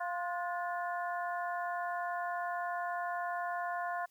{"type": "harmonic tone with a mistuned harmonic", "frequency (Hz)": 349.7, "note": "F4", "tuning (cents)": 2, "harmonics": [2, 3, 4, 5], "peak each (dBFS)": [-36, -40, -42, -44], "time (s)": [0, 4.06], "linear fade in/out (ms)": 10, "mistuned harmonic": 4, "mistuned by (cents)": 55, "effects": ["white hiss -71 dBFS RMS until 4.1 s"]}